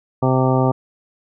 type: harmonic tone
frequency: 130 Hz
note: C3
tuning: 11 cents flat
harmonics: 1 / 2 / 3 / 4 / 5 / 6 / 7 / 9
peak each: -17 / -20 / -22 / -23 / -24 / -25 / -25 / -27 dBFS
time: 0.22-0.72 s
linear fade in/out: 10 ms
effects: none